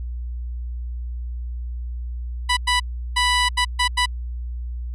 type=tone bursts at uneven times; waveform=15% pulse; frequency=987.8 Hz; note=B5; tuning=in tune; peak=-10 dBFS; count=6; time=2.49-2.57 / 2.67-2.8 / 3.16-3.49 / 3.57-3.65 / 3.79-3.88 / 3.97-4.06 s; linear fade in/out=10 ms; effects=added 60 Hz sine -26 dBFS peak until 4.94 s + resampled to 22050 Hz